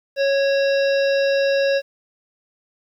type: harmonic tone with a mistuned harmonic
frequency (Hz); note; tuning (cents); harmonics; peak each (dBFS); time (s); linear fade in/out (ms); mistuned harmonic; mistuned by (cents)
552; C#5; -7; 1 / 3 / 5 / 7 / 9 / 10; -16 / -26 / -30 / -33 / -35 / -36; 0.16-1.82; 50; 5; -21
effects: 9-bit